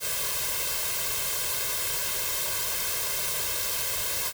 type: noise with comb filter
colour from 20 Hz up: white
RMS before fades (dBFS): -29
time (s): 0-4.33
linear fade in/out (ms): 50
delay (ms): 1.9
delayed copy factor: +0.9
effects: none